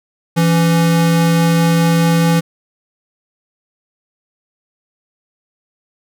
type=tone pair together; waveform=square; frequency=167.07 / 280 Hz; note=E3 / C#4; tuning=+24 / +18 cents; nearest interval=major sixth; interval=894 cents; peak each=-11 / -22 dBFS; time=0.36-2.41 s; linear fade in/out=20 ms; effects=none